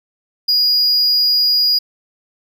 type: tone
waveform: triangle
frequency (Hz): 4885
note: D#8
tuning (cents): -33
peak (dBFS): -10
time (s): 0.48-1.79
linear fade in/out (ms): 10
effects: none